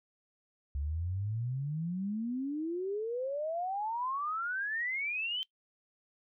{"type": "exponential sweep", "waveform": "sine", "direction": "up", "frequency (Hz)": [68.1, 3127], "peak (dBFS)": -32, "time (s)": [0.75, 5.43], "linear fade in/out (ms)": 0, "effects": ["noise-tail reverb RT60 0.1 s tail -21 dB re dry"]}